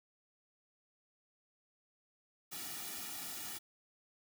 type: noise with comb filter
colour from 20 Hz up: white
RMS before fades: -44 dBFS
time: 2.51-3.59 s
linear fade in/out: 20 ms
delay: 1.9 ms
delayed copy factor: -0.95
effects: none